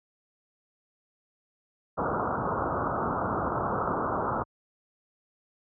white low-pass noise, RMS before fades -29 dBFS, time 1.97-4.44 s, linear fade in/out 20 ms, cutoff 1400 Hz, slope 96 dB/octave, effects high-pass 60 Hz 12 dB/octave

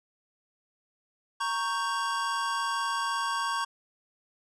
square chord, G diminished, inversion first, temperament equal, 932.3 / 1108.7 / 1568 Hz, Bb5 / Db6 / G6, 0 / 0 / 0 cents, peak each -34 / -31 / -35 dBFS, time 1.4-3.65 s, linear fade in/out 10 ms, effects resampled to 22050 Hz

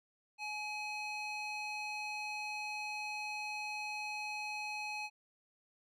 square tone with band-pass filter, 844 Hz, G#5, 28 cents sharp, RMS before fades -41 dBFS, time 0.38-5.1 s, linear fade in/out 50 ms, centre 2700 Hz, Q 1.4, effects none

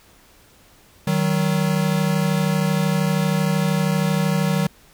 square tone pair together, 155.56 / 188.43 Hz, D#3 / F#3, 0 / +32 cents, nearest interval minor third, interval 332 cents, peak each -21 dBFS, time 1.07-4.67 s, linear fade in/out 5 ms, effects pink hiss -52 dBFS RMS until 4.93 s

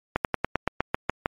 slowing click train, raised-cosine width 0.5 ms, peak -7 dBFS, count 10, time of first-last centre 0.16-1.259 s, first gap 88 ms, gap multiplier 1.08, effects MP3 64 kbps

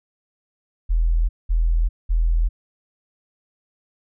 sine tone bursts, 41.21 Hz, E1, in tune, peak -15 dBFS, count 3, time 0.89-2.49 s, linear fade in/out 20 ms, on 400 ms, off 200 ms, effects none

